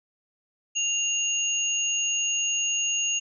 sine tone pair together, 2794 / 6645 Hz, F7 / G#8, 0 / 0 cents, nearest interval octave + minor third, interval 1500 cents, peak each -26 dBFS, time 0.75-3.2 s, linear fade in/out 20 ms, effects none

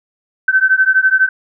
sine beating tone pair, 1528 / 1540 Hz, G6 / G6, -45 / -31 cents, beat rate 12 Hz, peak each -12 dBFS, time 0.48-1.29 s, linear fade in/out 5 ms, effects none

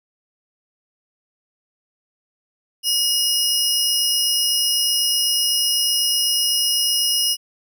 sawtooth tone pair together, 2891 / 5141 Hz, F#7 / E8, -41 / -44 cents, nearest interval minor seventh, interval 997 cents, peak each -17 dBFS, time 2.83-7.37 s, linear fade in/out 50 ms, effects none

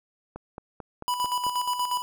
click train, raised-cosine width 1 ms, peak -23 dBFS, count 6, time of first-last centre 0.36-1.466 s, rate 4.52 Hz
square tone with tremolo, 987.8 Hz, B5, in tune, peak -24 dBFS, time 1.08-2.02 s, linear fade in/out 0 ms, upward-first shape square, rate 8.4 Hz, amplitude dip 55%
effects none

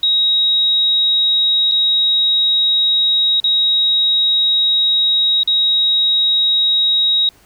sine tone with dropouts, 3800 Hz, A#7, 33 cents sharp, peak -11 dBFS, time 0.03-7.29 s, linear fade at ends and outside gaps 2 ms, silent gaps 1.714-1.719 / 3.401-3.441 / 5.433-5.475 s, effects pink hiss -50 dBFS RMS until 7.45 s

